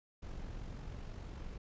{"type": "noise with amplitude modulation", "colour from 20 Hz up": "brown", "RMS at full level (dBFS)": -43, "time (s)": [0.22, 1.58], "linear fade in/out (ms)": 10, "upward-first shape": "sine", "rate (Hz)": 45.9, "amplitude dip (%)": 40, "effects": ["resampled to 16000 Hz"]}